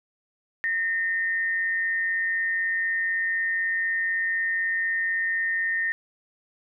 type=tone pair together; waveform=sine; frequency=1831 / 2015 Hz; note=A#6 / B6; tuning=-32 / +34 cents; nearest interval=major second; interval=166 cents; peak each=-23 / -34 dBFS; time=0.64-5.92 s; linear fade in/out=0 ms; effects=none